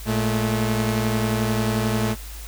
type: tone pair together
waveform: sawtooth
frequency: 113.6 / 215.9 Hz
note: A#2 / A3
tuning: -44 / -33 cents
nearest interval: major seventh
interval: 1111 cents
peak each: -19 dBFS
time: 0.05-2.16 s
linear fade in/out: 50 ms
effects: added 53 Hz sine -34 dBFS peak until 2.47 s + white hiss -41 dBFS RMS until 2.47 s